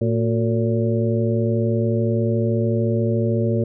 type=harmonic tone with a mistuned harmonic; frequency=113.9 Hz; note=A#2; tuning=40 cents flat; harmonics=1 / 2 / 3 / 4 / 5; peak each=-20 / -23 / -25 / -26 / -27 dBFS; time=0.01-3.64 s; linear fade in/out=5 ms; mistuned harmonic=3; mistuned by=+99 cents; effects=none